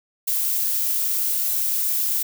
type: noise with amplitude modulation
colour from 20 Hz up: violet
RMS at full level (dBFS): -21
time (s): 0.27-2.23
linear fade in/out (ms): 10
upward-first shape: sine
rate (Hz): 217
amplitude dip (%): 30
effects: none